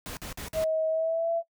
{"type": "noise bursts", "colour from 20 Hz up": "pink", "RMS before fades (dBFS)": -38, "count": 4, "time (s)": [0.06, 0.641], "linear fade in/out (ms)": 0, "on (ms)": 110, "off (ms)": 47}
{"type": "tone with pitch glide", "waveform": "sine", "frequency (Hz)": [636, 669.9], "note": ["D#5", "E5"], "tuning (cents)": [38, 28], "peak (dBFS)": -24, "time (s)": [0.53, 1.43], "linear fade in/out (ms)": 50, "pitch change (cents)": 90, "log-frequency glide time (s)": [0.88, 1.31]}
{"effects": ["noise-tail reverb RT60 0.1 s tail -20 dB re dry"]}